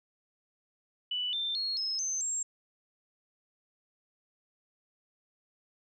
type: tone with pitch steps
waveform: sine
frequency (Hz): 2969 / 3572 / 4297 / 5169 / 6219 / 7481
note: F#7 / A7 / C8 / E8 / G8 / A#8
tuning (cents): +5 / +25 / +45 / -35 / -15 / +5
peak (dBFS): -30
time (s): 1.11-2.43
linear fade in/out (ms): 5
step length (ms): 220
effects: none

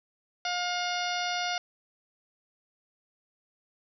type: harmonic tone with a mistuned harmonic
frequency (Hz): 712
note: F5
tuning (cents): +33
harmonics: 1 / 2 / 3 / 4 / 5 / 6 / 7 / 8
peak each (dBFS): -32 / -35 / -37 / -38 / -39 / -40 / -40 / -41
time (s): 0.45-1.58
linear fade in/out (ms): 2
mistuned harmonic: 6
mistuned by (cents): +52
effects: none

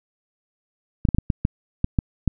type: clicks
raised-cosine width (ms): 5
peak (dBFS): -6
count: 9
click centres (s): 1.052 / 1.088 / 1.147 / 1.185 / 1.302 / 1.451 / 1.844 / 1.988 / 2.277
effects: none

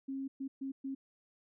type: tone bursts at uneven times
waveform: sine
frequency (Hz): 270.2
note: C#4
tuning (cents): -44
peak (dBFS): -36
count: 4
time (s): 0.08-0.28 / 0.4-0.48 / 0.61-0.72 / 0.84-0.95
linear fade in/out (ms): 10
effects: none

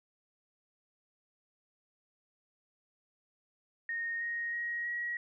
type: tone with pitch steps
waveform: sine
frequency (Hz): 1852 / 1870.3 / 1888.7 / 1907.4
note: A#6 / A#6 / A#6 / A#6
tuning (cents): -12 / +5 / +22 / +39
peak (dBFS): -33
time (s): 3.89-5.17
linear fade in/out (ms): 2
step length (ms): 320
effects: none

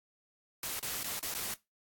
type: noise with dropouts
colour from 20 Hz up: white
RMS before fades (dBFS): -37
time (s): 0.63-1.54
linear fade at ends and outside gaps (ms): 2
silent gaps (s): 0.794-0.827 / 1.031-1.043 / 1.194-1.227 / 1.341-1.348
effects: noise-tail reverb RT60 0.2 s tail -19 dB re dry + AAC 64 kbps

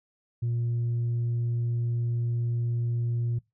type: tone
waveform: sine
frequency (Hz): 118.4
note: A#2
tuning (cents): +27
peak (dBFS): -23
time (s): 0.42-3.39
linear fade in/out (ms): 10
effects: noise-tail reverb RT60 0.2 s tail -22 dB re dry + tanh soft clip ceiling -23 dBFS

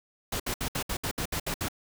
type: noise bursts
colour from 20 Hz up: pink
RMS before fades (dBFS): -31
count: 10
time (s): 0.32-1.685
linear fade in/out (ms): 5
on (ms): 78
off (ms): 65
effects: none

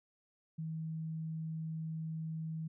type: tone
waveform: sine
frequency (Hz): 160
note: D#3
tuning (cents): +49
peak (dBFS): -37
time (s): 0.58-2.68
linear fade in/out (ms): 10
effects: none

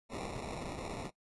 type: noise with sample-and-hold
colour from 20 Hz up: white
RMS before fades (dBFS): -41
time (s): 0.09-1.11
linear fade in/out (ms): 50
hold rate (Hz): 1575
effects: noise-tail reverb RT60 0.1 s tail -19 dB re dry + resampled to 24000 Hz

